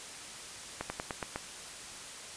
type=slowing click train; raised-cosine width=0.5 ms; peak=-19 dBFS; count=6; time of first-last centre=0.81-1.359 s; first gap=90 ms; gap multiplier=1.1; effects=white hiss -45 dBFS RMS until 2.36 s + resampled to 22050 Hz